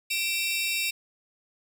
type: tone cluster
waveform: sawtooth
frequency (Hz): 2343 / 2694 / 3776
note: D7 / E7 / A#7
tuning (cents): -5 / +37 / +22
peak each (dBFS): -28 / -25 / -30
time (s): 0.1-0.91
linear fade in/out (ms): 10
effects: none